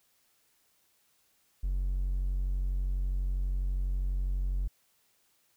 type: tone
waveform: triangle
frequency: 46.1 Hz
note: F#1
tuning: 6 cents flat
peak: -25 dBFS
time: 1.63-4.68 s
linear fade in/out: 10 ms
effects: tanh soft clip ceiling -21 dBFS + white hiss -70 dBFS RMS until 5.56 s